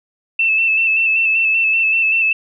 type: tone with vibrato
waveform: sine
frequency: 2647 Hz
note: E7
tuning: 7 cents sharp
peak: -12 dBFS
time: 0.39-2.33 s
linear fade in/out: 5 ms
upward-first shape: square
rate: 5.2 Hz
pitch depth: 26 cents each way
effects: none